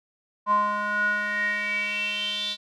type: tone with band-pass filter sweep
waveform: square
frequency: 207.7 Hz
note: G#3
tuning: in tune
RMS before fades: -26 dBFS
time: 0.46-2.57 s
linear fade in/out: 50 ms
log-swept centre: 1000 to 3800 Hz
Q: 8.7
effects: none